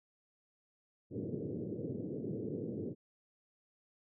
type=band-pass noise; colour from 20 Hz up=white; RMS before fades=-40 dBFS; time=1.1-2.95 s; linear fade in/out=50 ms; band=100 to 460 Hz; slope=48 dB/octave; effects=none